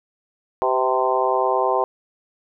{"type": "harmonic tone with a mistuned harmonic", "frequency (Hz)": 129.8, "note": "C3", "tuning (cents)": -13, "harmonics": [3, 4, 5, 6, 7, 8], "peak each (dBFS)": [-24, -24, -24, -24, -24, -24], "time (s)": [0.62, 1.84], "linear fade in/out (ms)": 0, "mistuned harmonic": 4, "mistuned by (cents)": -33, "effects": []}